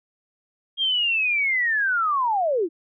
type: linear sweep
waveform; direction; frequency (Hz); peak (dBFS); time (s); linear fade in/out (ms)
sine; down; 3250 to 301.7; -19; 0.77-2.69; 50
effects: none